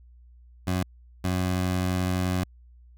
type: tone bursts at uneven times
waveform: 20% pulse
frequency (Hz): 91.6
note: F#2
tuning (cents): -17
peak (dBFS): -19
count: 2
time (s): 0.67-0.83 / 1.24-2.44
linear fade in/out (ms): 5
effects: added 60 Hz sine -49 dBFS peak until 2.97 s